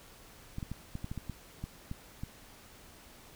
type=clicks; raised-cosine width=5 ms; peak=-25 dBFS; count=11; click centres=0.584 / 0.628 / 0.716 / 0.954 / 1.044 / 1.115 / 1.177 / 1.297 / 1.64 / 1.914 / 2.235 s; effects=pink hiss -55 dBFS RMS until 3.35 s